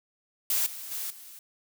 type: noise with level steps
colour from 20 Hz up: blue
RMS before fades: -26 / -40 / -34 / -47 dBFS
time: 0.5-1.39 s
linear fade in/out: 2 ms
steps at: 0.66 / 0.91 / 1.1 s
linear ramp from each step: 5 ms
effects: none